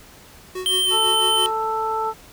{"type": "tone with tremolo", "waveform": "square", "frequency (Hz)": 370, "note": "F#4", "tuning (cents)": 0, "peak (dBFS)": -26, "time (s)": [0.55, 1.51], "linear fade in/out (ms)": 5, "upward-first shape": "sine", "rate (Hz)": 6, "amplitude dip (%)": 80}
{"type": "tone with pitch glide", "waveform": "square", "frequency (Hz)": [3136, 3073], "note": ["G7", "G7"], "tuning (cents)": [0, -35], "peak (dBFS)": -18, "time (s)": [0.66, 1.46], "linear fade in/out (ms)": 0, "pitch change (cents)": -35, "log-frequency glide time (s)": [0.83, 0.9]}
{"type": "harmonic tone", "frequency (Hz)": 441.2, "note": "A4", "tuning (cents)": 5, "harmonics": [1, 2, 3], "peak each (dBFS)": [-27, -23, -26], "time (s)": [0.9, 2.14], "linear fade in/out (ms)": 50}
{"effects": ["pink hiss -46 dBFS RMS until 2.32 s"]}